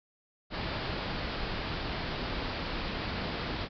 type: low-pass noise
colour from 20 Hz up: pink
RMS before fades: -35 dBFS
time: 0.5-3.69 s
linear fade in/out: 50 ms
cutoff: 5000 Hz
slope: 96 dB/octave
effects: none